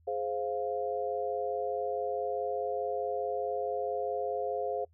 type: chord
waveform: sine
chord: F minor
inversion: first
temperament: just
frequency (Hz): 419.1 / 523.8 / 698.5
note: Ab4 / C5 / F5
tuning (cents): +16 / +2 / 0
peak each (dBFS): -35 / -34 / -35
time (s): 0.07-4.85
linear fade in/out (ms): 10
effects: noise-tail reverb RT60 0.1 s tail -26 dB re dry + added 82 Hz sine -61 dBFS peak until 4.93 s